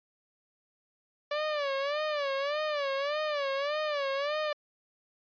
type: tone with vibrato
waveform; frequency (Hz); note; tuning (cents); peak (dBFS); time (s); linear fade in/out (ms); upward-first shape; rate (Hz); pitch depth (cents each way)
sawtooth; 578; D5; -28; -25; 1.31-4.53; 5; sine; 1.7; 110
effects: resampled to 11025 Hz